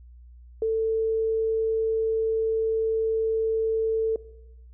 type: tone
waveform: sine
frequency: 444.9 Hz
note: A4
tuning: 19 cents sharp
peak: -21 dBFS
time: 0.62-4.16 s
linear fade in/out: 2 ms
effects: noise-tail reverb RT60 0.9 s tail -19 dB re dry + added 60 Hz sine -45 dBFS peak until 4.73 s